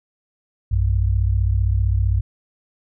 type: tone pair together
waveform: sine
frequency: 60.29 / 95.7 Hz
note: B1 / G2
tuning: -41 / -41 cents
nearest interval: minor sixth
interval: 800 cents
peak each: -18 dBFS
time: 0.71-2.21 s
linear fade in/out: 10 ms
effects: none